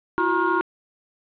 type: tone cluster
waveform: sine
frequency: 335.5 / 368.5 / 947 / 1077 / 1421 Hz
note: E4 / F#4 / A#5 / C6 / F6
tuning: +31 / -7 / +27 / +50 / +30 cents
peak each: -25 dBFS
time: 0.18-0.61 s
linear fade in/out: 0 ms
effects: resampled to 8000 Hz + 7-bit